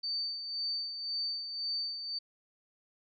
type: tone with tremolo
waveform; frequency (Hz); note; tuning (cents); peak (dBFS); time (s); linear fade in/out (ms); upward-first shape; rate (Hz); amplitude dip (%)
sine; 4580; D8; -44; -31; 0.03-2.19; 10; sine; 1.9; 55
effects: none